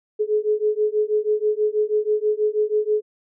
sine beating tone pair, 422 / 428.2 Hz, G#4 / A4, +28 / -47 cents, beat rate 6.2 Hz, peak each -21 dBFS, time 0.19-3.02 s, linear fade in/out 20 ms, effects none

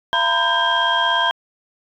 sine tone cluster, 680 / 932 / 1009 / 1588 / 3218 Hz, F5 / A#5 / B5 / G6 / G7, -46 / -1 / +37 / +22 / +45 cents, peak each -24 / -22 / -20 / -20 / -20 dBFS, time 0.13-1.31 s, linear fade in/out 0 ms, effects tanh soft clip ceiling -7 dBFS

